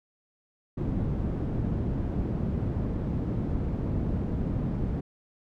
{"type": "low-pass noise", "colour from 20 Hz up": "white", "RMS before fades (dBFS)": -29, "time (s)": [0.77, 5.01], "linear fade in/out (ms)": 10, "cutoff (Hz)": 190, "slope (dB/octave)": 12, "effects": []}